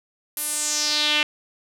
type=tone with band-pass filter sweep; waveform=sawtooth; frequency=299.1 Hz; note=D4; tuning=32 cents sharp; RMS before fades=-23 dBFS; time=0.37-1.23 s; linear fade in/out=2 ms; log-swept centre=12000 to 2700 Hz; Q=3.4; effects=none